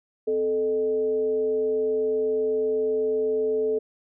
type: tone with frequency modulation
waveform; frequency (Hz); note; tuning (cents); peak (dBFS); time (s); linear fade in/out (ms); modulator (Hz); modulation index
sine; 436; A4; -16; -21; 0.27-3.79; 10; 178; 0.37
effects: none